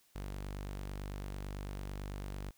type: tone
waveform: sawtooth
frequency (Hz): 49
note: G1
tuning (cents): 0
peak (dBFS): -36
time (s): 0.15-2.51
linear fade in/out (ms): 10
effects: white hiss -69 dBFS RMS until 2.57 s